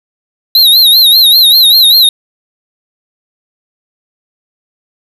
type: tone with vibrato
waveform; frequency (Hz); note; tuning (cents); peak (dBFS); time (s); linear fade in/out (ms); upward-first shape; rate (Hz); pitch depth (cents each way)
square; 3951; B7; 0; -3; 0.55-2.09; 2; sine; 5.1; 120
effects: 7-bit